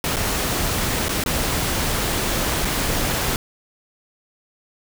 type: noise with dropouts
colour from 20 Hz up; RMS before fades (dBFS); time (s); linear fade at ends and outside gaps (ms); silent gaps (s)
pink; -22; 0.04-3.36; 1; 0.161-0.167 / 1.084-1.092 / 1.238-1.261 / 2.648-2.652
effects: none